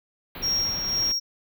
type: band-stop noise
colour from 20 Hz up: pink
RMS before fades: -37 dBFS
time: 0.35-1.12 s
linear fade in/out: 2 ms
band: 4400 to 12000 Hz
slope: 96 dB/octave
type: tone with tremolo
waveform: triangle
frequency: 5588 Hz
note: F8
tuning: in tune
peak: -20 dBFS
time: 0.42-1.2 s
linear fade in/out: 20 ms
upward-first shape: sine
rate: 2 Hz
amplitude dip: 50%
effects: none